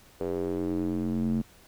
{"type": "tone with band-pass filter sweep", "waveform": "square", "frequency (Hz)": 44.56, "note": "F1", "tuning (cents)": 36, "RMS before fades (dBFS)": -29, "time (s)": [0.2, 1.42], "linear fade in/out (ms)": 10, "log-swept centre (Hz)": [450, 210], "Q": 4, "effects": ["pink hiss -56 dBFS RMS until 1.67 s"]}